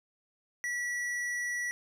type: tone with hard clipping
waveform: sine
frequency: 1943 Hz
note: B6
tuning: 29 cents flat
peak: -33 dBFS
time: 0.64-1.71 s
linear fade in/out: 0 ms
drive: 10 dB
effects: none